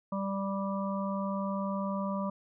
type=harmonic tone; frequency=196 Hz; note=G3; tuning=in tune; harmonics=1 / 3 / 5 / 6; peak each=-32 / -37 / -39 / -40 dBFS; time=0.12-2.3 s; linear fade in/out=5 ms; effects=none